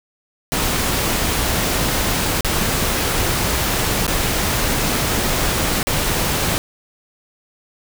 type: noise with dropouts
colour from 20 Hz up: pink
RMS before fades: -19 dBFS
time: 0.52-6.58 s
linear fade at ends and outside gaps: 0 ms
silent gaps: 2.408-2.447 / 4.066-4.079 / 5.829-5.87 s
effects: none